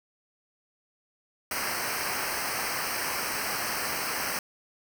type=noise with comb filter; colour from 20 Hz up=pink; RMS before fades=-31 dBFS; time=1.51-4.39 s; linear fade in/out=2 ms; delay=0.28 ms; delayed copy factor=-0.95; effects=none